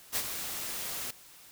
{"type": "noise with ADSR envelope", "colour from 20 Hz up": "white", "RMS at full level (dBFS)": -29, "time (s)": [0.12, 1.11], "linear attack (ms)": 41, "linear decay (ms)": 63, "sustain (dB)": -8, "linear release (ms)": 5, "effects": ["white hiss -54 dBFS RMS until 1.51 s"]}